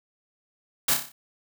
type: noise with echo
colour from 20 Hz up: white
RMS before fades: -22 dBFS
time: 0.88-0.94 s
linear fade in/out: 5 ms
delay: 30 ms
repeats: 6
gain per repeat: -5 dB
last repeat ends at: 1.12 s
effects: none